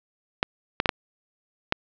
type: clicks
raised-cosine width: 0.3 ms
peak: -4 dBFS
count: 5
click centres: 0.429 / 0.801 / 0.858 / 0.892 / 1.724 s
effects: low-pass 5000 Hz 12 dB/octave